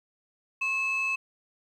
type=tone pair together; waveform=sine; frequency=1078 / 2606 Hz; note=C#6 / E7; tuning=-49 / -20 cents; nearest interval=octave + minor third; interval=1529 cents; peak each=-33 / -24 dBFS; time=0.61-1.16 s; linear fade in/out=10 ms; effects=tanh soft clip ceiling -23 dBFS + 10-bit